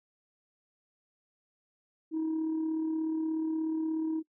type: tone with amplitude modulation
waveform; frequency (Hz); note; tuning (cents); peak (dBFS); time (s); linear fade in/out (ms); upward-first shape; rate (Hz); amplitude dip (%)
sine; 318.2; D#4; +39; -25; 2.11-4.23; 50; sine; 36.7; 40
effects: noise-tail reverb RT60 0.1 s tail -22 dB re dry + tanh soft clip ceiling -26 dBFS